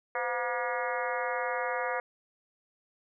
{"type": "harmonic tone with a mistuned harmonic", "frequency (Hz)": 239.6, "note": "A#3", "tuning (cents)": 48, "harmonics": [2, 3, 4, 5, 6, 7, 8, 9], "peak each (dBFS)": [-34, -36, -37, -38, -39, -39, -40, -41], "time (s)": [0.15, 2], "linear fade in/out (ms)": 2, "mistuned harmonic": 2, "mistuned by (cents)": 110, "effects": []}